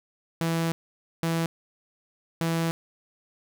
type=tone bursts at uneven times; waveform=sawtooth; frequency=165.2 Hz; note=E3; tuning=4 cents sharp; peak=-20 dBFS; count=3; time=0.41-0.72 / 1.23-1.46 / 2.41-2.71 s; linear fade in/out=0 ms; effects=none